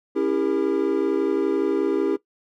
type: chord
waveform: triangle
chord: C# diminished seventh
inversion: none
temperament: equal with one note detuned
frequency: 277.2 / 329.6 / 400.9 / 466.2 Hz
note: C#4 / E4 / G4 / Bb4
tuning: 0 / 0 / +39 / 0 cents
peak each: -24 / -22 / -21 / -27 dBFS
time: 0.15-2.17 s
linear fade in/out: 20 ms
effects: noise-tail reverb RT60 0.1 s tail -17 dB re dry